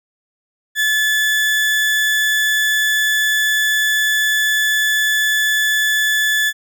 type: tone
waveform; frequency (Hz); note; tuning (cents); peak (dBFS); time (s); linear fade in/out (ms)
35% pulse; 1728; A6; -32; -12; 0.75-6.53; 50
effects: none